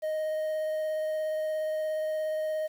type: tone with vibrato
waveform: triangle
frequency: 622.3 Hz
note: D#5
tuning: in tune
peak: -26 dBFS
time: 0.02-2.68 s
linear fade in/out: 20 ms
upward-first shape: triangle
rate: 17 Hz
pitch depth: 10 cents each way
effects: 9-bit